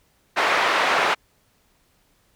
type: band-pass noise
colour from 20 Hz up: pink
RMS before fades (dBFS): -20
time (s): 0.36-1.15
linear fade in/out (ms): 20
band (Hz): 750 to 2300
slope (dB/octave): 12
effects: pink hiss -63 dBFS RMS until 2.35 s